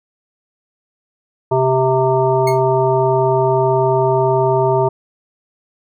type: harmonic tone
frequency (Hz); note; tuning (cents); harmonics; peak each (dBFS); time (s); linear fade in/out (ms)
130.81; C3; 0; 1 / 3 / 5 / 7 / 9; -19 / -15 / -18 / -18 / -28; 1.51-4.89; 10
type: tone with exponential decay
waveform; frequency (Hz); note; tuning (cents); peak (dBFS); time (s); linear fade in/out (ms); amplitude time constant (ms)
sawtooth; 2169; C#7; -38; -17; 2.47-2.61; 5; 30
effects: none